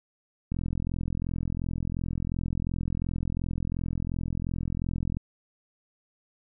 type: click train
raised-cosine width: 5 ms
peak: -18 dBFS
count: 200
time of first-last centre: 0.52-5.17 s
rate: 42.8 Hz
effects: none